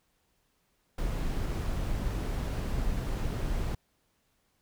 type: noise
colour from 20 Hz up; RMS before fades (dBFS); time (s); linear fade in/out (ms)
brown; -31; 0.98-3.75; 5
effects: pink hiss -73 dBFS RMS until 4.61 s